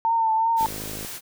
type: tone with vibrato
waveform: sine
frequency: 900 Hz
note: A5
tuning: 39 cents sharp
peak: -18 dBFS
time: 0.05-0.66 s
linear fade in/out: 0 ms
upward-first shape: triangle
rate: 2.7 Hz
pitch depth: 43 cents each way
type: noise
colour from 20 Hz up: white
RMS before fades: -35 dBFS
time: 0.56-1.21 s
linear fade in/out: 50 ms
type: click train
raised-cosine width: 2 ms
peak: -23 dBFS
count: 24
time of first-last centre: 0.61-1.048 s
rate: 52.5 Hz
effects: none